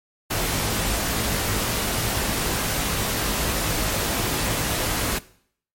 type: noise with comb filter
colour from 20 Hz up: pink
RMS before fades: -24 dBFS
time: 0.3-5.19 s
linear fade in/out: 10 ms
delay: 19 ms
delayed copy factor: +0.5
effects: noise-tail reverb RT60 0.6 s tail -19 dB re dry + MP3 64 kbps